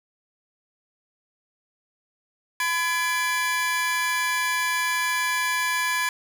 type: tone cluster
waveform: 40% pulse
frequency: 1009 / 1692 / 2352 Hz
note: B5 / G#6 / D7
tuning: +37 / +32 / +2 cents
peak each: -26 / -25 / -28 dBFS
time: 2.6-6.09 s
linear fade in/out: 2 ms
effects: none